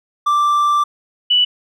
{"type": "tone pair in turn", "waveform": ["triangle", "sine"], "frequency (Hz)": [1175, 2961], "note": ["D6", "F#7"], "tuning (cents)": [1, 1], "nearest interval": "octave + major third", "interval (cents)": 1600, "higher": "second", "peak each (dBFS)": -10, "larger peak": "neither", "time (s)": [[0.26, 0.84], [1.3, 1.45]], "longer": "first", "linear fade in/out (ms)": 10, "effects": []}